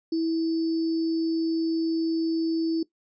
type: tone with sample-and-hold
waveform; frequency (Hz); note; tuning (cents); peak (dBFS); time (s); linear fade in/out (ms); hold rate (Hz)
sine; 326; E4; -19; -22; 0.12-2.83; 5; 4900
effects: noise-tail reverb RT60 0.1 s tail -17 dB re dry + resampled to 16000 Hz